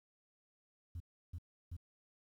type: tone bursts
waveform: sine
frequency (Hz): 85.2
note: F2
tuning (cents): -42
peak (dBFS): -39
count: 3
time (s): 0.95-1.766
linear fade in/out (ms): 5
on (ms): 52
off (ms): 330
effects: tanh soft clip ceiling -40 dBFS + 12-bit